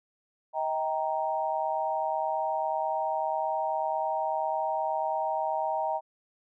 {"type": "chord", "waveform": "sine", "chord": "Eb major", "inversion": "none", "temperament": "equal with one note detuned", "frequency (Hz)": [633.9, 784, 932.3], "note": ["Eb5", "G5", "Bb5"], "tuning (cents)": [32, 0, 0], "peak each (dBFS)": -31, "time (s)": [0.53, 6.01], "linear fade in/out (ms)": 50, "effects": []}